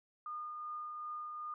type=tone with tremolo; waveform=sine; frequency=1219 Hz; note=D#6; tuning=36 cents flat; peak=-39 dBFS; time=0.26-1.54 s; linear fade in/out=2 ms; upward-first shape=triangle; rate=2.6 Hz; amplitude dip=30%; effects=none